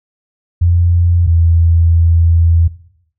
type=tone pair in turn; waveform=sine; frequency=86.5 / 83.55 Hz; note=F2 / E2; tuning=-16 / +24 cents; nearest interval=minor second; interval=60 cents; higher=first; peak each=-7 dBFS; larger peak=neither; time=0.61-1.27 / 1.27-2.68 s; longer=second; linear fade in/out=10 ms; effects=noise-tail reverb RT60 0.7 s tail -17 dB re dry